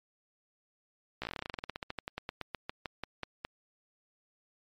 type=slowing click train; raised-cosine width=0.3 ms; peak=-20 dBFS; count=30; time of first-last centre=1.22-3.449 s; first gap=15 ms; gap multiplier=1.1; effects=MP3 64 kbps